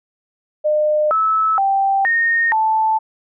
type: tone with pitch steps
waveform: sine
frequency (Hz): 606 / 1303 / 783 / 1846 / 878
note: D#5 / E6 / G5 / A#6 / A5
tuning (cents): -46 / -20 / -2 / -17 / -4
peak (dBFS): -13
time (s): 0.64-2.99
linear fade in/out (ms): 20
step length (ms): 470
effects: none